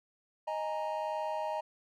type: chord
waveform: triangle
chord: D# suspended fourth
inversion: none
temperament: equal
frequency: 622.3 / 830.6 / 932.3 Hz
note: D#5 / G#5 / A#5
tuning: 0 / 0 / 0 cents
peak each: -34 / -37 / -35 dBFS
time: 0.47-1.61 s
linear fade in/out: 10 ms
effects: none